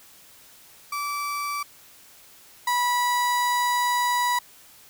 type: tone pair in turn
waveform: 35% pulse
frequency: 1159 / 977.4 Hz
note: D6 / B5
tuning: -23 / -18 cents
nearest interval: minor third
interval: 295 cents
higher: first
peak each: -25 / -19 dBFS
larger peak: second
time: 0.92-1.63 / 2.67-4.39 s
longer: second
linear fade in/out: 5 ms
effects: white hiss -51 dBFS RMS until 4.89 s